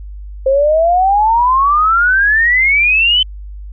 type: exponential sweep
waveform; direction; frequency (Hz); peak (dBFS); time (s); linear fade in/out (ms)
sine; up; 523.3 to 3078; -8; 0.46-3.23; 5
effects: added 50 Hz sine -26 dBFS peak until 3.72 s